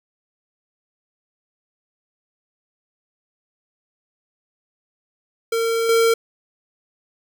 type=tone with level steps; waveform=square; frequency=457.1 Hz; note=A#4; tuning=34 cents flat; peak=-19 / -14 dBFS; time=5.52-6.14 s; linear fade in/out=5 ms; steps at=5.89 s; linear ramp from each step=2 ms; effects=none